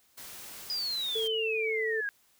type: noise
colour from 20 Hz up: white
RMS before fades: -45 dBFS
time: 0.17-1.28 s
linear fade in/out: 10 ms
type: exponential sweep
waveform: sine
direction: down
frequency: 4994 to 1611 Hz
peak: -30 dBFS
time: 0.7-2.09 s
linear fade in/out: 0 ms
type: tone with pitch glide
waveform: sine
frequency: 443.8 to 440.7 Hz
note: A4 to A4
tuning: +15 to +3 cents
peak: -30 dBFS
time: 1.15-2.01 s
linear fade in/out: 10 ms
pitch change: -12 cents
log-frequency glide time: 1.27-1.83 s
effects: white hiss -66 dBFS RMS until 2.39 s